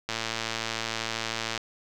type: click train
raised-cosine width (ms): 0.2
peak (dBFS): -12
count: 169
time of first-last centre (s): 0.09-1.577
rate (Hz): 113
effects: none